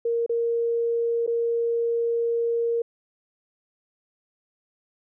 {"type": "tone with dropouts", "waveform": "sine", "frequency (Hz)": 466.2, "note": "A#4", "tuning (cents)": 0, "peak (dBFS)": -21, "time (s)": [0.05, 2.82], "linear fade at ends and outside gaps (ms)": 5, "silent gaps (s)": [[0.263, 0.294], [1.265, 1.275]], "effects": []}